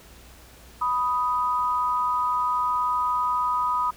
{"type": "tone pair together", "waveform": "sine", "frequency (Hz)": [987.8, 1247.2], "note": ["B5", "D#6"], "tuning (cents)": [0, 4], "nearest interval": "major third", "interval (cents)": 404, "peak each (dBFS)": -24, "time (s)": [0.81, 3.91], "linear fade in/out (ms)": 10, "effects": ["added 60 Hz sine -51 dBFS peak until 3.96 s", "pink hiss -50 dBFS RMS until 3.96 s"]}